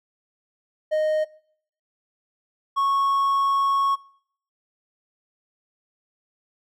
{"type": "tone pair in turn", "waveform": "triangle", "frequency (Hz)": [619, 1102.9], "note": ["D#5", "C#6"], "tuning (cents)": [-9, -9], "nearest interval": "minor seventh", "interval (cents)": 1000, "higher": "second", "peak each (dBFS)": [-17, -17], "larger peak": "neither", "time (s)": [[0.91, 1.25], [2.76, 3.96]], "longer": "second", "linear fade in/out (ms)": 20, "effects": ["noise-tail reverb RT60 0.6 s tail -22 dB re dry"]}